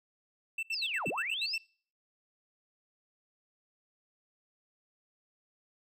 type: tone bursts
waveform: triangle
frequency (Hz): 2667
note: E7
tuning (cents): +20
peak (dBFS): -30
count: 9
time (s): 0.58-1.581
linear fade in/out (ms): 5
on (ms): 49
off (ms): 70
type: linear two-way sweep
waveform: sine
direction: down then up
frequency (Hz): 5588 to 120 to 5588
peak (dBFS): -33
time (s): 0.72-1.57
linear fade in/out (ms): 20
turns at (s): 1.08
effects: noise-tail reverb RT60 0.5 s tail -26 dB re dry

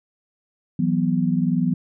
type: chord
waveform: sine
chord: E suspended second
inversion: none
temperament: equal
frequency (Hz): 164.81 / 185 / 246.9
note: E3 / F#3 / B3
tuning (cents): 0 / 0 / 0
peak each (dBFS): -22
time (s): 0.79-1.74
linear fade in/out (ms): 5
effects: none

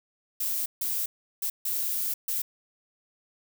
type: noise bursts at uneven times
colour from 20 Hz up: violet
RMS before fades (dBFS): -29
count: 5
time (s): 0.4-0.66 / 0.81-1.06 / 1.42-1.5 / 1.65-2.14 / 2.28-2.42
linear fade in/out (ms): 5
effects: none

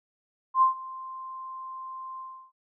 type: tone with ADSR envelope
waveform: sine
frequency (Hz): 1046.5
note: C6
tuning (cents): 0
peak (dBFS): -15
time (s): 0.54-2.52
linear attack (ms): 78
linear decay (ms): 120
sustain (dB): -21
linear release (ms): 330
effects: none

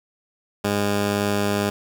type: tone pair together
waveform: 10% pulse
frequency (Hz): 102 / 204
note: G#2 / G#3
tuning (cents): -31 / -31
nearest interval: octave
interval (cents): 1200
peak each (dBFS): -15 / -18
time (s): 0.64-1.7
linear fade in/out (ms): 5
effects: none

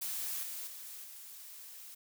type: noise with level steps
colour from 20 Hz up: blue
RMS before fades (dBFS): -38 / -42 / -47 / -50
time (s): 0.01-1.95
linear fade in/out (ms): 10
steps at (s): 0.43 / 0.67 / 1.04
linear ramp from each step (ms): 2
effects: none

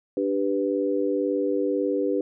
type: chord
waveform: sine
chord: G major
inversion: second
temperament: equal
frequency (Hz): 293.7 / 392 / 493.9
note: D4 / G4 / B4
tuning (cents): 0 / 0 / 0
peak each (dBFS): -26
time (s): 0.17-2.21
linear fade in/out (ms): 2
effects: none

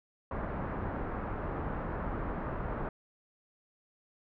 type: low-pass noise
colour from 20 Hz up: pink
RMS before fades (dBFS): -36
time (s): 0.31-2.89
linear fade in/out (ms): 2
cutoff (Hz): 1500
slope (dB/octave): 24
effects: none

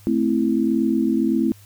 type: chord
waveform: sine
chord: A minor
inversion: none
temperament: equal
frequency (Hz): 220 / 261.6 / 329.6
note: A3 / C4 / E4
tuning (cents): 0 / 0 / 0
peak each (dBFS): -21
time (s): 0.07-1.52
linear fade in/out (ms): 0
effects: added 101 Hz sine -46 dBFS peak until 1.65 s + white hiss -52 dBFS RMS until 1.65 s

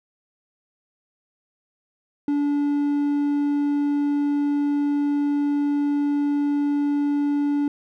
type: tone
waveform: triangle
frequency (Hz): 288.6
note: D4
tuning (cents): -30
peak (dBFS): -17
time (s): 2.28-7.68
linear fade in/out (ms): 2
effects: none

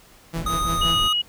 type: tone with tremolo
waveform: sawtooth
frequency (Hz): 165.5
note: E3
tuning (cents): +7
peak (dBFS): -22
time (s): 0.33-1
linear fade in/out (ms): 10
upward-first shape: sine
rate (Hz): 5.8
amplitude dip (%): 85
type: noise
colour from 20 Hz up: brown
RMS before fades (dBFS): -29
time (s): 0.35-1.08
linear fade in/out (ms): 5
type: tone with vibrato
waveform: square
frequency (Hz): 1244.5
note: D#6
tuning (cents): 0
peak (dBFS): -23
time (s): 0.46-1.13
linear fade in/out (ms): 5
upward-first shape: triangle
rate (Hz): 5.2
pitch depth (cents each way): 9
type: tone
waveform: sine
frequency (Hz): 2902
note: F#7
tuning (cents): -34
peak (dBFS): -19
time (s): 0.81-1.22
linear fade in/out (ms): 10
effects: pink hiss -51 dBFS RMS until 1.28 s

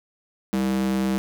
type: tone with high-pass filter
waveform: square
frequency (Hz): 65.41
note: C2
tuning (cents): 0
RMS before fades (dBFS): -23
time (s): 0.53-1.18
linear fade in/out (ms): 0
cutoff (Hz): 230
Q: 7
effects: none

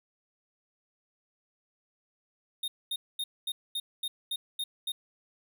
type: tone bursts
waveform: square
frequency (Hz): 3688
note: A#7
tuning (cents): -19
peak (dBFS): -31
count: 9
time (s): 2.63-4.92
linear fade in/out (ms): 5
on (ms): 50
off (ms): 230
effects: none

